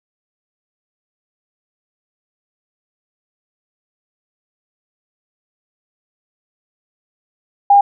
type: tone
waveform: sine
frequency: 806 Hz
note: G5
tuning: 48 cents sharp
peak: -5 dBFS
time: 7.7-7.81 s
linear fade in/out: 5 ms
effects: none